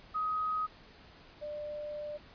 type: tone pair in turn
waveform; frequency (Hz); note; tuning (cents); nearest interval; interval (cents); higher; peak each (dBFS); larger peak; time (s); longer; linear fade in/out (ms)
sine; 1259 / 595.5; D#6 / D5; +20 / +24; octave + minor second; 1296; first; -30 / -37; first; 0.14-0.67 / 1.41-2.18; second; 20
effects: pink hiss -56 dBFS RMS until 2.34 s + resampled to 11025 Hz

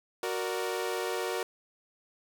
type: chord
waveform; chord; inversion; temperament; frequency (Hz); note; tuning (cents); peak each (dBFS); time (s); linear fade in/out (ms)
sawtooth; Gb augmented; none; equal; 370 / 466.2 / 587.3; Gb4 / Bb4 / D5; 0 / 0 / 0; -30 / -30 / -35; 0.23-1.43; 2
effects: none

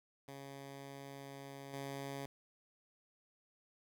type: tone with level steps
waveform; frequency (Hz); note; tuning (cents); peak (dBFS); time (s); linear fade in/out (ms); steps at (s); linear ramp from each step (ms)
10% pulse; 138.4; C#3; -2; -40 / -34; 0.28-2.26; 2; 1.73; 10
effects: none

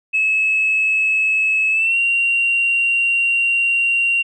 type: tone with pitch glide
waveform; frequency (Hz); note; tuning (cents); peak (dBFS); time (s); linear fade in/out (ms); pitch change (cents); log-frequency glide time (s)
sine; 2589 to 2759; E7 to F7; -32 to -22; -13; 0.13-4.23; 20; +110; 1.71-1.98
effects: tanh soft clip ceiling -9 dBFS

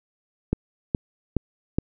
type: click train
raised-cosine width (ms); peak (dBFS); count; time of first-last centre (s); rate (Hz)
3; -8; 4; 0.53-1.785; 2.39
effects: none

